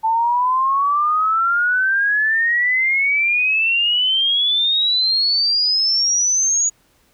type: exponential sweep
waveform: sine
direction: up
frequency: 880 to 6800 Hz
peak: -14 dBFS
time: 0.03-6.7 s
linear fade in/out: 20 ms
effects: pink hiss -58 dBFS RMS until 7.13 s